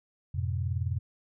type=tone cluster; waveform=sine; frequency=89.1 / 107.9 / 128.7 Hz; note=F2 / A2 / C3; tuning=+35 / -33 / -28 cents; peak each=-30 / -35 / -33 dBFS; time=0.34-0.99 s; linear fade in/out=10 ms; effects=none